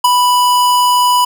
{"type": "tone with ADSR envelope", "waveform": "square", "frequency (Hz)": 987.8, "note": "B5", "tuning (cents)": 0, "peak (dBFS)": -5, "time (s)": [0.04, 1.25], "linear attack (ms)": 7, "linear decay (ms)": 18, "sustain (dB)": -4, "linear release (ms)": 7, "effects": []}